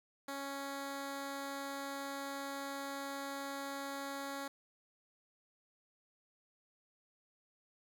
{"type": "tone", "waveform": "10% pulse", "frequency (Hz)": 277.2, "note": "C#4", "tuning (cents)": 0, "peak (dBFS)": -32, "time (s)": [0.28, 4.48], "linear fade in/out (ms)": 5, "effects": []}